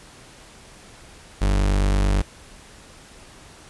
40% pulse tone, 49 Hz, G1, in tune, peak -16 dBFS, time 1.41-2.22 s, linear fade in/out 10 ms, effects pink hiss -46 dBFS RMS until 3.69 s + resampled to 24000 Hz

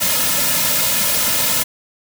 white noise with comb filter, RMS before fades -17 dBFS, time 0-1.64 s, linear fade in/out 20 ms, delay 2.6 ms, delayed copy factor -0.95, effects none

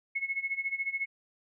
sine tone with tremolo, 2186 Hz, C#7, 25 cents flat, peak -27 dBFS, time 0.15-1.06 s, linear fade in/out 10 ms, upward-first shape sine, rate 14 Hz, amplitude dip 85%, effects none

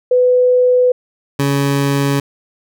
sine / 20% pulse tone pair in turn, 499.3 / 140.11 Hz, B4 / C#3, +19 / +19 cents, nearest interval octave + minor seventh, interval 2200 cents, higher first, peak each -8 dBFS, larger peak neither, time 0.11-0.92 / 1.39-2.2 s, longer neither, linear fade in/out 5 ms, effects none

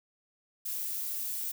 violet noise, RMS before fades -35 dBFS, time 0.65-1.52 s, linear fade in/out 10 ms, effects none

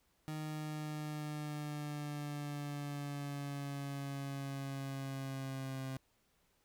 30% pulse exponential sweep, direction down, 154.6 to 132.4 Hz, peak -37 dBFS, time 0.28-5.97 s, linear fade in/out 0 ms, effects pink hiss -75 dBFS RMS until 6.64 s

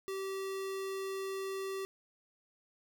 square tone, 386.5 Hz, G4, 24 cents flat, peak -37 dBFS, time 0.08-1.85 s, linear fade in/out 0 ms, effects none

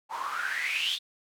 white noise with band-pass filter sweep, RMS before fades -31 dBFS, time 0.09-0.99 s, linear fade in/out 50 ms, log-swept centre 870 to 3600 Hz, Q 9.5, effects none

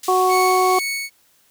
white band-pass noise, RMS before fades -33 dBFS, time 0.03-0.8 s, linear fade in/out 5 ms, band 2700 to 11000 Hz, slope 12 dB/octave
harmonic tone, 370 Hz, F#4, in tune, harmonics 1 / 2 / 3, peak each -18 / -18 / -18 dBFS, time 0.08-0.79 s, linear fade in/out 5 ms
sawtooth tone with tremolo, 2217 Hz, C#7, in tune, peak -18 dBFS, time 0.28-1.1 s, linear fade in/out 50 ms, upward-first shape sine, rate 2.1 Hz, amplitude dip 50%
effects white hiss -58 dBFS RMS until 1.5 s

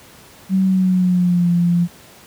sine tone with pitch glide, 190 to 173.23 Hz, F#3 to F3, +46 to -14 cents, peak -12 dBFS, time 0.49-1.88 s, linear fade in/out 50 ms, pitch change -160 cents, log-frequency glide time 0.64-1.5 s, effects pink hiss -44 dBFS RMS until 2.26 s + high-pass 80 Hz 12 dB/octave

